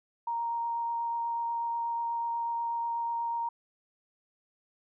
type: tone with vibrato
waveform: sine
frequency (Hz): 933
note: A#5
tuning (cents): +1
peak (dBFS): -29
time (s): 0.27-3.49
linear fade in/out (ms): 5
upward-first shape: triangle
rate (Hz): 8.2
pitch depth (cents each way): 9
effects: none